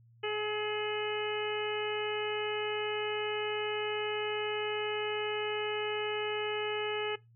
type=harmonic tone with a mistuned harmonic; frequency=422.5 Hz; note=G#4; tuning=30 cents sharp; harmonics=1 / 2 / 3 / 4 / 5 / 6 / 7; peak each=-33 / -41 / -43 / -43 / -43 / -42 / -40 dBFS; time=0.23-7.16 s; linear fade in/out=10 ms; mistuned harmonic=3; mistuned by=+17 cents; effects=noise-tail reverb RT60 0.2 s tail -21 dB re dry + added 116 Hz sine -58 dBFS peak until 7.35 s